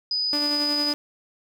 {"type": "tone", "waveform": "sine", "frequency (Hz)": 4978, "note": "D#8", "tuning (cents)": 0, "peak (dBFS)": -22, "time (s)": [0.11, 0.93], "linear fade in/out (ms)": 2}
{"type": "tone with tremolo", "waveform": "sawtooth", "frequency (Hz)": 293.7, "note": "D4", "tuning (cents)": 0, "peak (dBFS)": -22, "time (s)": [0.33, 0.94], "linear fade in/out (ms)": 0, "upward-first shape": "sine", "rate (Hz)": 11, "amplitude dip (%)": 35}
{"effects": []}